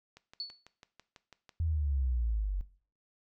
click train, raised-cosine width 0.2 ms, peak -34 dBFS, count 9, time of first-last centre 0.17-1.492 s, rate 6.05 Hz
sine tone with exponential decay, 4435 Hz, C#8, in tune, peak -32 dBFS, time 0.4-0.68 s, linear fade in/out 1 ms, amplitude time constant 59 ms
sine exponential sweep, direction down, 84.3 to 46.25 Hz, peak -28 dBFS, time 1.6-2.61 s, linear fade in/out 0 ms
effects noise-tail reverb RT60 0.4 s tail -17 dB re dry

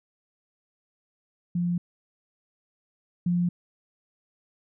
sine tone pair in turn, 174.61 / 175.47 Hz, F3 / F3, 0 / +8 cents, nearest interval unison, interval 8 cents, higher second, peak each -23 / -21 dBFS, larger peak second, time 1.55-1.78 / 3.26-3.49 s, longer neither, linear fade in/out 5 ms, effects none

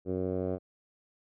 10% pulse tone with low-pass filter sweep, 92.5 Hz, F#2, in tune, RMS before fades -32 dBFS, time 0.05-0.59 s, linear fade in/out 50 ms, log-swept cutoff 420 to 630 Hz, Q 2, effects none

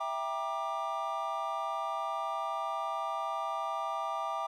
triangle chord, E half-diminished seventh, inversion none, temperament just, 659.3 / 791.1 / 949.3 / 1186.7 Hz, E5 / G5 / Bb5 / D6, 0 / +16 / +31 / +18 cents, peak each -37 / -36 / -38 / -34 dBFS, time 0-4.47 s, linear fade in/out 10 ms, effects none

